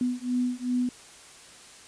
sine beating tone pair, 246.9 / 249.5 Hz, B3 / B3, 0 / +18 cents, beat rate 2.6 Hz, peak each -28 dBFS, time 0.01-0.89 s, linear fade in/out 2 ms, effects white hiss -49 dBFS RMS until 1.87 s + resampled to 22050 Hz

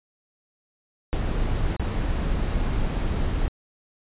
brown noise with dropouts, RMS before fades -24 dBFS, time 1.13-3.48 s, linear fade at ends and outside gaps 0 ms, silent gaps 1.764-1.797 s, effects resampled to 8000 Hz

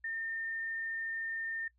sine tone, 1813 Hz, A#6, 49 cents flat, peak -35 dBFS, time 0.04-1.68 s, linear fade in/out 5 ms, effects noise-tail reverb RT60 0.1 s tail -23 dB re dry + added 60 Hz sine -69 dBFS peak until 1.78 s

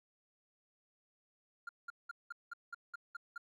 triangle tone bursts, 1400 Hz, F6, 4 cents sharp, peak -38 dBFS, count 9, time 1.67-3.379 s, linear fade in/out 5 ms, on 21 ms, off 190 ms, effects tanh soft clip ceiling -36 dBFS

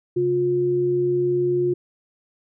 sine tone pair together, 136.98 / 356.1 Hz, C#3 / F4, -20 / +34 cents, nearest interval octave + perfect fourth, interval 1654 cents, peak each -28 / -18 dBFS, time 0.16-1.74 s, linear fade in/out 10 ms, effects none

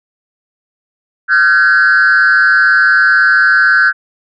sine tone with frequency modulation, 1529 Hz, G6, 44 cents flat, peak -4 dBFS, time 1.28-3.93 s, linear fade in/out 50 ms, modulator 140 Hz, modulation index 0.95, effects tanh soft clip ceiling -4 dBFS

